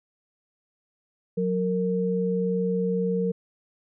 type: tone pair together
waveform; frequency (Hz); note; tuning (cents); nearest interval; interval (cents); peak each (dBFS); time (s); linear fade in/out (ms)
sine; 182.8 / 460.6; F#3 / A#4; -21 / -21; octave + major third; 1600; -25; 1.37-3.32; 10
effects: none